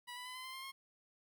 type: tone with pitch steps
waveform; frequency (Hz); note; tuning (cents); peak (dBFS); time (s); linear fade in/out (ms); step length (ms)
15% pulse; 976 / 991.9 / 1008.1 / 1024.5 / 1041.2 / 1058.2 / 1075.5; B5 / B5 / B5 / C6 / C6 / C6 / C6; -21 / +7 / +35 / -37 / -9 / +19 / +47; -39; 0.07-0.721; 20; 93
effects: 12-bit